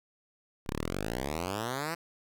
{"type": "exponential sweep", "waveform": "5% pulse", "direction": "up", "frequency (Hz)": [31.91, 172.5], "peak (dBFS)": -21, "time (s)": [0.66, 1.95], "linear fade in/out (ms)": 10, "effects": []}